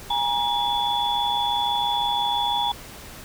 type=tone cluster; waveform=sine; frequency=821 / 947 / 3433 Hz; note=G#5 / A#5 / A7; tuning=-20 / +27 / -43 cents; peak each=-25 dBFS; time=0.1-2.72 s; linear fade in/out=5 ms; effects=pink hiss -41 dBFS RMS until 3.24 s